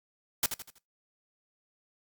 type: noise with echo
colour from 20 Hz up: white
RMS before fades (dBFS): -26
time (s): 0.43-0.46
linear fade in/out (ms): 2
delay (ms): 81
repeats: 4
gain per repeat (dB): -8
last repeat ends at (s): 0.784
effects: noise-tail reverb RT60 0.2 s tail -21 dB re dry + Opus 48 kbps